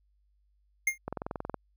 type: tone with exponential decay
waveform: square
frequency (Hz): 2124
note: C7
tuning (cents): +25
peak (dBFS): -21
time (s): 0.87-0.98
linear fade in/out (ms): 5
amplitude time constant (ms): 23
type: click train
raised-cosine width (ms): 1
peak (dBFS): -20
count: 11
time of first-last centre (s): 1.08-1.543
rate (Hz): 21.6
effects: added 50 Hz sine -66 dBFS peak until 1.76 s